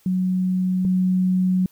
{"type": "tone pair in turn", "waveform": "sine", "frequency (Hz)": [184.6, 184.6], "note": ["F#3", "F#3"], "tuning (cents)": [-4, -4], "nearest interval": "unison", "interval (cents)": 0, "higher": "neither", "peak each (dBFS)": [-18, -16], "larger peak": "second", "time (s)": [[0.06, 0.85], [0.85, 1.66]], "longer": "second", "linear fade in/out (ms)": 2, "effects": ["white hiss -58 dBFS RMS until 1.71 s"]}